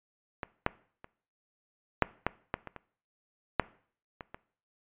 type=clicks; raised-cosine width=0.5 ms; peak=-19 / -10 / -30 / -6 / -11 / -14 / -25 / -27 / -7 / -25 / -26 dBFS; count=11; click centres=0.432 / 0.664 / 1.044 / 2.023 / 2.266 / 2.541 / 2.673 / 2.763 / 3.597 / 4.208 / 4.345 s; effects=noise-tail reverb RT60 0.5 s tail -20 dB re dry + resampled to 8000 Hz